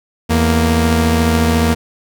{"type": "tone pair together", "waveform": "sawtooth", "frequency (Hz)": [82.41, 233.1], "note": ["E2", "A#3"], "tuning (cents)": [0, 0], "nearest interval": "octave + tritone", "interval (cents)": 1800, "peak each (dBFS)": -10, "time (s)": [0.29, 1.75], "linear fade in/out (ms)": 20, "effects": []}